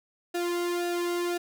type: tone with flanger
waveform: sawtooth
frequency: 349.2 Hz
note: F4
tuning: in tune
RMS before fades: -29 dBFS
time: 0.34-1.38 s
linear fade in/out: 10 ms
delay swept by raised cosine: 0.9 to 1.69 ms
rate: 1.9 Hz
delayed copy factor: -0.75
effects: none